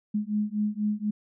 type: beating tone pair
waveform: sine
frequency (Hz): 208.1 / 212.2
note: G#3 / G#3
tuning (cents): +4 / +38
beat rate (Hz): 4.1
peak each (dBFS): -28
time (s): 0.14-1.11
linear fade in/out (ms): 10
effects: none